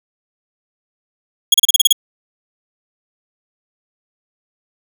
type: tone bursts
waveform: sawtooth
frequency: 3322 Hz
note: G#7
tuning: in tune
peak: -3 dBFS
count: 8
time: 1.52-1.927 s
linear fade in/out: 5 ms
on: 22 ms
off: 33 ms
effects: none